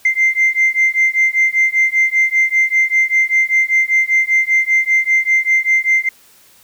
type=beating tone pair; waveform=sine; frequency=2084 / 2089.1 Hz; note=C7 / C7; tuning=-7 / -3 cents; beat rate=5.1 Hz; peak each=-13 dBFS; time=0.05-6.09 s; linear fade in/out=5 ms; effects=tanh soft clip ceiling -6 dBFS + white hiss -48 dBFS RMS until 6.63 s